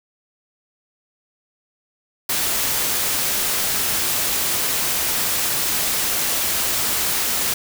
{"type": "noise", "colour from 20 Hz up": "white", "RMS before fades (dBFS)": -21, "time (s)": [2.29, 7.54], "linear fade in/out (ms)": 5, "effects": []}